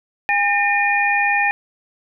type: tone cluster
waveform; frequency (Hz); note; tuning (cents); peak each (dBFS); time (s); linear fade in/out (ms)
sine; 812 / 1815 / 2435; G#5 / A#6 / D#7; -39 / -47 / -38; -19; 0.29-1.51; 0
effects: none